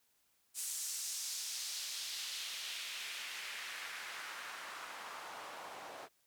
white noise with band-pass filter sweep, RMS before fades -44 dBFS, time 0.54-6.09 s, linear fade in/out 50 ms, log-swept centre 8200 to 680 Hz, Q 1.4, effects white hiss -75 dBFS RMS until 6.26 s

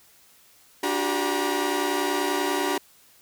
sawtooth tone cluster, 293.2 / 362.5 / 392.8 / 956 Hz, D4 / F#4 / G4 / A#5, -3 / -35 / +4 / +43 cents, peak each -25 dBFS, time 0.83-2.78 s, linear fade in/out 5 ms, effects white hiss -56 dBFS RMS until 3.21 s

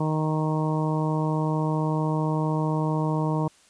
harmonic tone, 155.56 Hz, D#3, in tune, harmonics 1 / 2 / 3 / 4 / 5 / 6 / 7, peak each -24 / -29 / -33 / -34 / -38 / -32 / -37 dBFS, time 0-3.48 s, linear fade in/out 5 ms, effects white hiss -57 dBFS RMS until 3.69 s + resampled to 22050 Hz

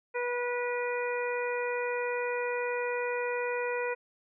harmonic tone, 487.4 Hz, B4, 23 cents flat, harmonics 1 / 2 / 3 / 4 / 5, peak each -31 / -37 / -39 / -39 / -39 dBFS, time 0.14-3.95 s, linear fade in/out 20 ms, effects none

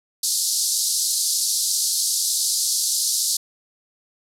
pink band-pass noise, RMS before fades -22 dBFS, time 0.23-3.37 s, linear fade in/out 5 ms, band 4200 to 12000 Hz, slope 48 dB/octave, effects none

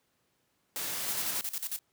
white noise, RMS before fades -35 dBFS, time 0.76-1.41 s, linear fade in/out 0 ms
blue noise with tremolo, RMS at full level -34 dBFS, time 1.08-1.79 s, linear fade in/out 0 ms, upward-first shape square, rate 11 Hz, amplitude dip 80%
effects pink hiss -74 dBFS RMS until 1.92 s + high-pass 100 Hz 12 dB/octave

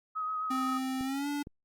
sine tone with vibrato, 1264 Hz, D#6, 27 cents sharp, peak -31 dBFS, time 0.15-0.79 s, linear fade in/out 20 ms, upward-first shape sine, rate 7.6 Hz, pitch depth 19 cents each way
square tone with pitch glide, 261.6 to 288.6 Hz, C4 to D4, 0 to -30 cents, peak -32 dBFS, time 0.5-1.43 s, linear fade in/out 10 ms, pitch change +170 cents, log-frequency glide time 1.03-1.28 s
clicks, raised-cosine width 3 ms, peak -30 dBFS, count 2, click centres 1.01 / 1.471 s
effects Opus 48 kbps

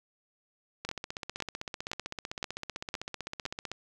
two click trains, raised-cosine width 0.2 ms, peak -19 / -16 dBFS, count 46 / 6, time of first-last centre 0.85-3.716 / 0.89-3.454 s, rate 15.7 / 1.95 Hz, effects none

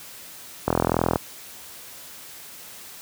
click train, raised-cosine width 1 ms, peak -5 dBFS, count 21, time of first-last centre 0.68-1.158 s, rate 41.8 Hz, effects white hiss -42 dBFS RMS until 3.01 s + high-pass 60 Hz 12 dB/octave

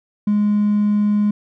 triangle tone with hard clipping, 207.7 Hz, G#3, in tune, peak -14 dBFS, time 0.27-1.31 s, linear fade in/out 5 ms, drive 4 dB, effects none

